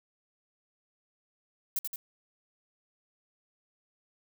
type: noise with echo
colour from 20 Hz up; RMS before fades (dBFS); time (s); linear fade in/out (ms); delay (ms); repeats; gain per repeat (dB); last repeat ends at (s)
violet; -30; 1.76-1.79; 2; 85; 2; -4; 1.96
effects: none